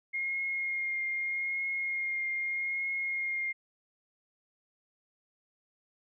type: tone with vibrato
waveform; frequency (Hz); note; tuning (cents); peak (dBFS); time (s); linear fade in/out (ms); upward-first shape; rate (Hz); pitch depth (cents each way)
sine; 2138; C7; +37; -30; 0.13-3.53; 20; triangle; 0.81; 18
effects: none